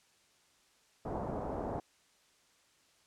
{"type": "low-pass noise", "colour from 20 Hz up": "white", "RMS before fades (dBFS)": -38, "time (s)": [1.05, 1.8], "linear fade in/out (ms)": 5, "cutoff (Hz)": 810, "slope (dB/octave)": 24, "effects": ["white hiss -68 dBFS RMS until 3.06 s", "low-pass 8000 Hz 12 dB/octave"]}